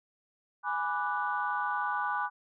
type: chord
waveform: sine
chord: G# half-diminished seventh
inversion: none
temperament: equal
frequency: 830.6 / 987.8 / 1174.7 / 1480 Hz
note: G#5 / B5 / D6 / F#6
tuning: 0 / 0 / 0 / 0 cents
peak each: -34 dBFS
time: 0.63-2.3 s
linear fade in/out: 50 ms
effects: tanh soft clip ceiling -18 dBFS